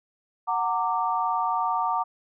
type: chord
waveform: sine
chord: Gb augmented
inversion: none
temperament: equal with one note detuned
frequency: 740 / 917.9 / 1174.7 Hz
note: Gb5 / Bb5 / D6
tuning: 0 / -27 / 0 cents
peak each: -28 / -26 / -27 dBFS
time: 0.47-2.04 s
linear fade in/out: 20 ms
effects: none